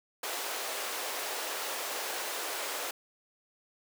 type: high-pass noise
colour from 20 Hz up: pink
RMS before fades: -36 dBFS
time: 0.23-2.91 s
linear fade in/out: 5 ms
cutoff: 430 Hz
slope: 24 dB/octave
effects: none